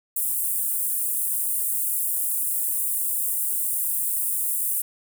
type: high-pass noise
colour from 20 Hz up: pink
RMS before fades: -25 dBFS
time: 0.16-4.82 s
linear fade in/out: 5 ms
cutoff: 8800 Hz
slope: 48 dB/octave
effects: none